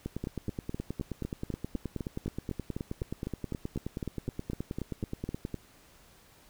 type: two click trains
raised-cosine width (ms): 3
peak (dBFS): -21 / -21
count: 22 / 52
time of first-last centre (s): 0.24-5.543 / 0.06-5.451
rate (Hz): 3.96 / 9.46
effects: pink hiss -59 dBFS RMS until 6.49 s